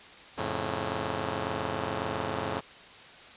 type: chord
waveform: 5% pulse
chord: F augmented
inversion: none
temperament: just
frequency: 87.31 / 109.13 / 136.42 Hz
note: F2 / A2 / C#3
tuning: 0 / -14 / -27 cents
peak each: -24 dBFS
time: 0.37-2.61 s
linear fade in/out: 20 ms
effects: white hiss -49 dBFS RMS until 3.36 s + resampled to 8000 Hz